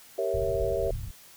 sine chord, G diminished seventh, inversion none, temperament equal, 392 / 466.2 / 554.4 / 659.3 Hz, G4 / Bb4 / Db5 / Fb5, 0 / 0 / 0 / 0 cents, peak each -31 dBFS, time 0.18-0.91 s, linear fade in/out 5 ms
white low-pass noise, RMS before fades -34 dBFS, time 0.33-1.11 s, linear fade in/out 10 ms, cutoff 110 Hz, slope 24 dB/octave
effects white hiss -52 dBFS RMS until 1.36 s

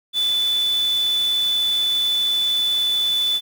sine tone in noise, 3488 Hz, A7, 16 cents flat, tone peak -17 dBFS, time 0.13-3.41 s, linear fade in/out 50 ms, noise white, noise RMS -35 dBFS, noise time 0.13-3.41 s, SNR +15 dB, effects none

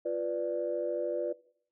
sine chord, B diminished, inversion second, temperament equal, 349.2 / 493.9 / 587.3 Hz, F4 / B4 / D5, 0 / 0 / 0 cents, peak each -35 / -33 / -32 dBFS, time 0.05-1.33 s, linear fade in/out 10 ms, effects noise-tail reverb RT60 0.6 s tail -20 dB re dry + tanh soft clip ceiling -20 dBFS

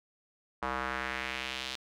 square tone with band-pass filter sweep, 64.9 Hz, C2, 13 cents flat, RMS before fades -36 dBFS, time 0.62-1.76 s, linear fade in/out 5 ms, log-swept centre 1100 to 3800 Hz, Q 1.8, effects none

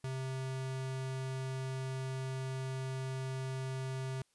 square tone, 131.7 Hz, C3, 12 cents sharp, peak -37 dBFS, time 0.04-4.22 s, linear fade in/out 2 ms, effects white hiss -75 dBFS RMS until 4.34 s + resampled to 24000 Hz

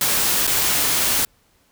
white noise with dropouts, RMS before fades -19 dBFS, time 0.01-1.25 s, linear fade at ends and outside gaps 2 ms, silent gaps 0.469-0.474 s, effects pink hiss -60 dBFS RMS until 1.71 s

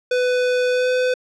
square tone with pitch glide, 498.7 to 504.5 Hz, B4 to B4, +17 to +37 cents, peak -17 dBFS, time 0.11-1.14 s, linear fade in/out 5 ms, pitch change +20 cents, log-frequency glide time 0.71-0.89 s, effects low-pass 5000 Hz 12 dB/octave

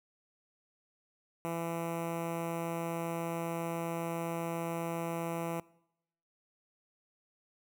10% pulse tone with notch filter, 167.4 Hz, E3, 27 cents sharp, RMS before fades -36 dBFS, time 1.45-5.6 s, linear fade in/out 0 ms, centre 4400 Hz, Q 0.62, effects noise-tail reverb RT60 0.8 s tail -23 dB re dry

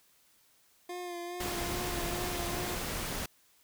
25% pulse tone with vibrato, 351.9 Hz, F4, 13 cents sharp, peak -34 dBFS, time 0.89-2.75 s, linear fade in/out 5 ms, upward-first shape sine, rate 2.4 Hz, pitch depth 29 cents each way
pink noise, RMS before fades -36 dBFS, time 1.4-3.26 s, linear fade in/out 5 ms
effects white hiss -66 dBFS RMS until 3.63 s

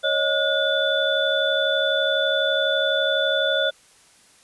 sine tone cluster, 552 / 624 / 1448 / 3486 Hz, C#5 / D#5 / F#6 / A7, -7 / +5 / -38 / -17 cents, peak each -24 dBFS, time 0.03-3.71 s, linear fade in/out 20 ms, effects white hiss -54 dBFS RMS until 4.43 s + resampled to 24000 Hz

